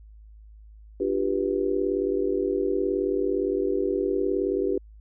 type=chord; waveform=sine; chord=G dominant seventh; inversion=second; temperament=just; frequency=294 / 352.8 / 392 / 490 Hz; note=D4 / F4 / G4 / B4; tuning=+2 / +18 / 0 / -14 cents; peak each=-30 / -29 / -25 / -30 dBFS; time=1-4.78 s; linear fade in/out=5 ms; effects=added 53 Hz sine -45 dBFS peak until 5 s